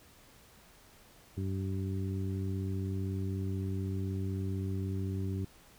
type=harmonic tone; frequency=96 Hz; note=G2; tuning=36 cents flat; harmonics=1 / 2 / 3 / 4; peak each=-33 / -39 / -42 / -44 dBFS; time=1.37-5.45 s; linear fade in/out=5 ms; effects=pink hiss -59 dBFS RMS until 5.78 s